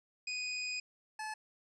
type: tone pair in turn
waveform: 25% pulse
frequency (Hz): 2489 / 863.4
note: D#7 / A5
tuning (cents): 0 / -33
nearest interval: octave + tritone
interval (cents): 1833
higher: first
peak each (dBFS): -32 / -35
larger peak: first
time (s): 0.27-0.8 / 1.19-1.34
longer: first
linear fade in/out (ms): 5
effects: resampled to 24000 Hz